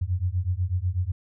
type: beating tone pair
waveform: sine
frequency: 86.7 / 94.8 Hz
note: F2 / F#2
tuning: -12 / +43 cents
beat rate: 8.1 Hz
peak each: -26 dBFS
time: 0.01-1.12 s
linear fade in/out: 10 ms
effects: none